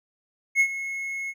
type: tone with ADSR envelope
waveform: triangle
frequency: 2176 Hz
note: C#7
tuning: 33 cents flat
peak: -13 dBFS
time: 0.55-1.34 s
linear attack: 51 ms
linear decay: 72 ms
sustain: -14 dB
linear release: 47 ms
effects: none